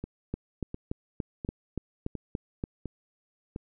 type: two click trains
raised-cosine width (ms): 3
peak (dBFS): -18 / -22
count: 9 / 6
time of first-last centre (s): 0.34-2.639 / 0.04-3.561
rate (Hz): 3.48 / 1.42
effects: none